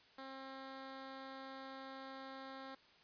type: tone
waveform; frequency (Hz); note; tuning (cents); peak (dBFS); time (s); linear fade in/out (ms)
10% pulse; 267.2; C4; +36; -40; 0.18-2.75; 5
effects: white hiss -66 dBFS RMS until 3.03 s + resampled to 11025 Hz